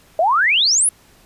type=exponential sweep; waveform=sine; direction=up; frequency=612 to 11175 Hz; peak=-12 dBFS; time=0.19-0.89 s; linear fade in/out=2 ms; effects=pink hiss -51 dBFS RMS until 1.25 s + resampled to 32000 Hz